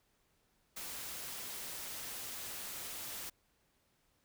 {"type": "noise", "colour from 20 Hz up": "white", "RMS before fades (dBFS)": -44, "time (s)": [0.76, 3.3], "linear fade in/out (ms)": 10, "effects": ["pink hiss -75 dBFS RMS until 4.24 s"]}